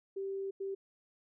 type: tone bursts at uneven times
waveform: sine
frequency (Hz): 390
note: G4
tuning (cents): -9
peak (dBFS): -35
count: 2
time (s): 0.16-0.51 / 0.6-0.75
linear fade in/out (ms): 10
effects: none